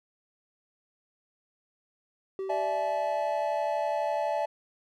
triangle tone with exponential decay, 384.7 Hz, G4, 33 cents flat, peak -28 dBFS, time 2.39-3.73 s, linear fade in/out 1 ms, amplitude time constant 290 ms
triangle chord, D suspended second, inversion none, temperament equal with one note detuned, 587.3 / 659.3 / 857.9 Hz, D5 / E5 / A5, 0 / 0 / -44 cents, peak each -29 dBFS, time 2.49-4.46 s, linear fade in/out 10 ms
effects none

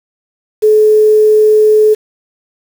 sine tone with quantisation, 428.7 Hz, A4, 45 cents flat, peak -4 dBFS, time 0.62-1.95 s, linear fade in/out 20 ms, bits 5, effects none

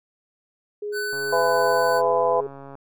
sine tone with tremolo, 415.3 Hz, G#4, in tune, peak -26 dBFS, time 0.82-2.47 s, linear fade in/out 5 ms, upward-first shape sine, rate 2.6 Hz, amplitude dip 40%
square tone, 1500 Hz, F#6, 23 cents sharp, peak -27 dBFS, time 0.92-2.02 s, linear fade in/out 50 ms
click train, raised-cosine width 1 ms, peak -27 dBFS, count 225, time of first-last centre 1.13-2.753 s, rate 138 Hz
harmonic tone, 167.6 Hz, E3, 29 cents sharp, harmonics 3 / 4 / 5 / 6, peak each -21 / -23 / -27 / -24 dBFS, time 1.32-2.41 s, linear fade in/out 10 ms
effects none

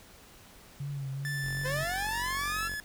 sine tone with vibrato, 138.59 Hz, C#3, in tune, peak -33 dBFS, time 0.8-1.84 s, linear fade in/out 5 ms, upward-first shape triangle, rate 2.5 Hz, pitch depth 62 cents each way
45% pulse tone with pitch glide, 1760 to 1710.9 Hz, A6 to A6, 0 to -49 cents, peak -34 dBFS, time 1.25-2.8 s, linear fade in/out 0 ms, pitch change -49 cents, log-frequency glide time 1.56-2.68 s
sawtooth tone, 46.25 Hz, F#1, in tune, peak -37 dBFS, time 1.43-2.76 s, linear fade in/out 20 ms
sawtooth linear sweep, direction up, 493.9 to 1367 Hz, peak -29 dBFS, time 1.64-2.69 s, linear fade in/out 20 ms
effects pink hiss -54 dBFS RMS until 2.84 s

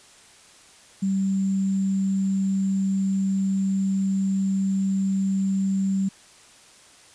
sine tone with sample-and-hold, 193.2 Hz, G3, 25 cents flat, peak -20 dBFS, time 1.02-6.09 s, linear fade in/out 10 ms, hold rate 7350 Hz, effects white hiss -51 dBFS RMS until 7.14 s + resampled to 22050 Hz

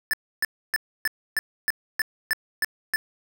square tone bursts, 1752 Hz, A6, 8 cents flat, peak -21 dBFS, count 10, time 0.11-2.96 s, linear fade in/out 0 ms, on 24 ms, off 290 ms, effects none

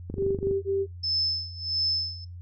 click train, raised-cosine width 3 ms, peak -20 dBFS, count 11, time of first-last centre 0.1-0.512 s, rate 24.3 Hz
sine tone bursts, 392 Hz, G4, in tune, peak -23 dBFS, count 3, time 0.16-0.866 s, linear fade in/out 50 ms, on 220 ms, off 23 ms
sine tone with tremolo, 5250 Hz, E8, 8 cents flat, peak -22 dBFS, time 1.03-2.25 s, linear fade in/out 10 ms, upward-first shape sine, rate 1.5 Hz, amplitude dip 90%
effects noise-tail reverb RT60 0.2 s tail -23 dB re dry + added 88 Hz sine -38 dBFS peak until 2.41 s

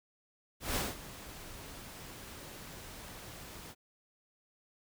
pink noise with ADSR envelope, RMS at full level -32 dBFS, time 0.6-3.75 s, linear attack 160 ms, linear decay 190 ms, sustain -16 dB, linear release 46 ms, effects none

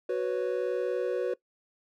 triangle chord, F# suspended fourth, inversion none, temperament equal, 370 / 493.9 / 554.4 Hz, F#4 / B4 / C#5, 0 / 0 / 0 cents, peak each -29 / -28 / -32 dBFS, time 0.09-1.34 s, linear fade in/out 5 ms, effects noise-tail reverb RT60 0.1 s tail -20 dB re dry

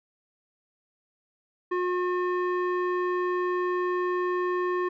square tone with low-pass filter, 360 Hz, F#4, 47 cents flat, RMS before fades -27 dBFS, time 1.71-4.89 s, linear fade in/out 10 ms, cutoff 1500 Hz, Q 2.5, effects none

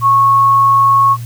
sine tone, 1100 Hz, C#6, 14 cents flat, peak -6 dBFS, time 0.01-1.17 s, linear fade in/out 50 ms, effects added 118 Hz sine -22 dBFS peak until 1.25 s + white hiss -39 dBFS RMS until 1.25 s

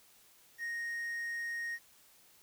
triangle tone with quantisation, 1864.7 Hz, A#6, in tune, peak -34 dBFS, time 0.58-1.79 s, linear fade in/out 50 ms, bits 10, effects white hiss -63 dBFS RMS until 2.42 s

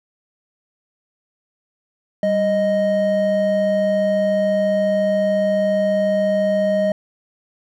triangle tone pair together, 196.01 / 622.3 Hz, G3 / D#5, 0 / 0 cents, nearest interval octave + minor sixth, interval 2000 cents, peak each -20 / -14 dBFS, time 2.23-6.92 s, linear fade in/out 2 ms, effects none

